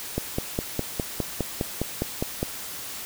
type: click train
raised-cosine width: 2 ms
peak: -11 dBFS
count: 12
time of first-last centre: 0.18-2.429 s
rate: 4.89 Hz
effects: white hiss -36 dBFS RMS until 3.05 s